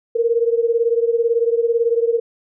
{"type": "beating tone pair", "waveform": "sine", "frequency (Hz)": [459.8, 477.8], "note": ["A#4", "A#4"], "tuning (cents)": [-24, 43], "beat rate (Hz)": 18, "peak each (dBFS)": [-16, -19], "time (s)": [0.15, 2.2], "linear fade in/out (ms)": 10, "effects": []}